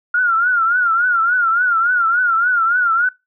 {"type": "tone with vibrato", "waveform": "sine", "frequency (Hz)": 1407, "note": "F6", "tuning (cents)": 12, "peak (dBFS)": -12, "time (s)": [0.14, 3.09], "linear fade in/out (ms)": 5, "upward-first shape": "triangle", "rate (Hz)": 3.5, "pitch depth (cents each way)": 130, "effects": ["noise-tail reverb RT60 0.2 s tail -20 dB re dry"]}